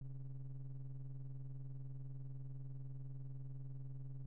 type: ring-modulated tone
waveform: triangle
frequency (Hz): 71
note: C#2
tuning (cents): +42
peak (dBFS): -39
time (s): 0.01-4.26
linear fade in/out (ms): 5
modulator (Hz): 61
effects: none